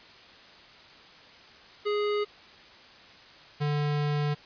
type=tone pair in turn; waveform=square; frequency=415.3 / 147.3 Hz; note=G#4 / D3; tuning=0 / +6 cents; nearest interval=octave + tritone; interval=1794 cents; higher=first; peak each=-26 dBFS; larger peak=neither; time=1.85-2.25 / 3.6-4.35 s; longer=second; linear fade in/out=20 ms; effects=white hiss -51 dBFS RMS until 4.45 s + resampled to 11025 Hz